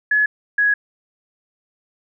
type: tone pair in turn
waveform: sine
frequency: 1700 / 1668.9 Hz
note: G#6 / G#6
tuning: +40 / +8 cents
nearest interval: unison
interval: 32 cents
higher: first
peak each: -13 dBFS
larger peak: neither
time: 0.11-0.26 / 0.58-0.74 s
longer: second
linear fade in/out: 5 ms
effects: none